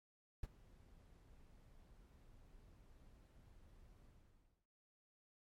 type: noise with ADSR envelope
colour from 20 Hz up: brown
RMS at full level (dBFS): -44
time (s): 0.43-4.67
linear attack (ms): 3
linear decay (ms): 33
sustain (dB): -20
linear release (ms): 650
effects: noise-tail reverb RT60 0.7 s tail -24 dB re dry + MP3 64 kbps